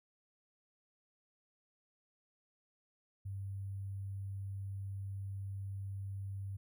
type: tone with sample-and-hold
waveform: sine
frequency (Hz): 98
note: G2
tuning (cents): 0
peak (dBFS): -39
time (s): 3.25-6.57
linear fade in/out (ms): 10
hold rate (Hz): 11025
effects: none